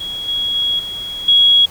sine tone with level steps, 3322 Hz, G#7, in tune, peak -22 / -16 / -14 / -23 / -7 dBFS, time 0-1.66 s, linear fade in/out 10 ms, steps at 0.28 / 0.55 / 0.79 / 1.28 s, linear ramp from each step 5 ms, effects pink hiss -38 dBFS RMS until 1.7 s

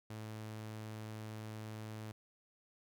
sawtooth tone, 108.7 Hz, A2, 21 cents flat, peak -40 dBFS, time 0.1-2.12 s, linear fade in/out 5 ms, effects none

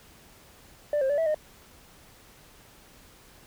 sine tone with pitch steps, 590 / 532 / 578 / 651 / 613 Hz, D5 / C5 / D5 / E5 / D#5, +8 / +29 / -28 / -22 / -26 cents, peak -20 dBFS, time 0.93-1.345 s, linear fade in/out 2 ms, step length 83 ms, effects tanh soft clip ceiling -21 dBFS + pink hiss -54 dBFS RMS until 3.46 s

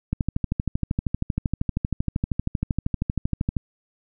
click train, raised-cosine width 5 ms, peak -10 dBFS, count 45, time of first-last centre 0.13-3.567 s, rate 12.8 Hz, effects none

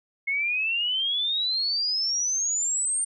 sine exponential sweep, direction up, 2160 to 8920 Hz, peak -23 dBFS, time 0.27-3.05 s, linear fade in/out 10 ms, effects none

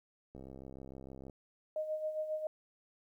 click train, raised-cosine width 2 ms, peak -36 dBFS, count 64, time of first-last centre 0.35-1.297 s, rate 66.5 Hz
sine tone with tremolo, 620 Hz, D#5, 6 cents flat, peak -32 dBFS, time 1.76-2.47 s, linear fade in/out 2 ms, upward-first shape sine, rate 7.4 Hz, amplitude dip 60%
effects 12-bit

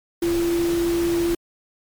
sine tone in noise, 341 Hz, F4, 41 cents flat, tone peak -18 dBFS, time 0.22-1.35 s, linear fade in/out 5 ms, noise pink, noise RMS -31 dBFS, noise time 0.22-1.35 s, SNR +10 dB, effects MP3 96 kbps

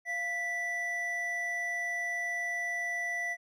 triangle tone pair together, 692.8 / 1971 Hz, F5 / B6, -14 / -4 cents, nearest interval octave + tritone, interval 1810 cents, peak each -38 / -30 dBFS, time 0.05-3.37 s, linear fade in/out 50 ms, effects none

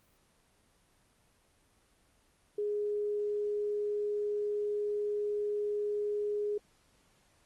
sine tone, 415.3 Hz, G#4, in tune, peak -30 dBFS, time 2.58-6.58 s, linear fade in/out 5 ms, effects pink hiss -68 dBFS RMS until 7.45 s + Opus 24 kbps

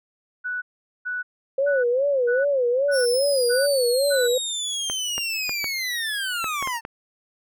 sine tone bursts, 1480 Hz, F#6, in tune, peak -25 dBFS, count 7, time 0.44-4.28 s, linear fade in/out 20 ms, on 180 ms, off 430 ms
sine tone with vibrato, 524 Hz, C5, 2 cents sharp, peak -18 dBFS, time 1.58-4.38 s, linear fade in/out 5 ms, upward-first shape sine, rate 2.5 Hz, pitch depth 160 cents each way
25% pulse linear sweep, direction down, 5510 to 887 Hz, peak -21 dBFS, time 2.91-6.81 s, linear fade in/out 50 ms
clicks, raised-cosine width 0.5 ms, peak -15 dBFS, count 8, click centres 4.899 / 5.18 / 5.494 / 5.643 / 6.443 / 6.626 / 6.674 / 6.851 s
effects none

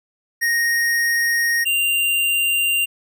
square tone pair in turn, 1864.7 / 2783 Hz, A#6 / F7, 0 / -7 cents, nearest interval perfect fifth, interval 693 cents, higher second, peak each -17 dBFS, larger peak neither, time 0.41-1.65 / 1.65-2.86 s, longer first, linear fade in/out 20 ms, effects none

